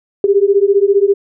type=beating tone pair; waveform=sine; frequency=392 / 407 Hz; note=G4 / G#4; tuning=0 / -35 cents; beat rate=15 Hz; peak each=-11 dBFS; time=0.24-1.14 s; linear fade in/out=2 ms; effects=none